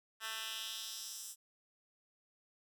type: tone with high-pass filter sweep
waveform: 10% pulse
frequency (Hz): 221.9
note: A3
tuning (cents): +15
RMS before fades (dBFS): -44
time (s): 0.2-1.36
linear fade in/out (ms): 50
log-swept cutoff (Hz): 1800 to 7800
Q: 1.7
effects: none